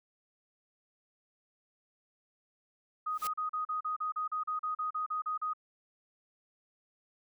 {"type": "tone bursts", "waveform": "sine", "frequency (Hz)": 1248, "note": "D#6", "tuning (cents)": 5, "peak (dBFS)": -31, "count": 16, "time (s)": [3.06, 5.535], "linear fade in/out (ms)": 10, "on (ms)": 120, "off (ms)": 37}
{"type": "noise with exponential growth", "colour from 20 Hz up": "white", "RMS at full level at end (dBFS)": -37, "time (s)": [3.1, 3.27], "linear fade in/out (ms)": 1, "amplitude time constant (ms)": 35}
{"effects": []}